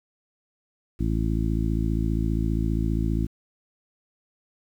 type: harmonic tone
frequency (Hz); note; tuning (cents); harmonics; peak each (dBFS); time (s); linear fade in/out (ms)
55; A1; 0; 1 / 2 / 3 / 4 / 5 / 6; -25 / -28 / -30 / -31 / -32 / -33; 0.99-3.27; 20
effects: 9-bit